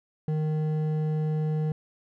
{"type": "tone with hard clipping", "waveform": "sine", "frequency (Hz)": 154.6, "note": "D#3", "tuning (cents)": -11, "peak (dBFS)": -26, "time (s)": [0.28, 1.72], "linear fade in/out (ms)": 2, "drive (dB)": 8, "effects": []}